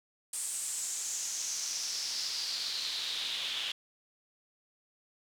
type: noise with band-pass filter sweep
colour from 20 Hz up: pink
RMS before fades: -36 dBFS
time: 0.33-3.72 s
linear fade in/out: 5 ms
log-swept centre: 8700 to 3200 Hz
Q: 4.3
effects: none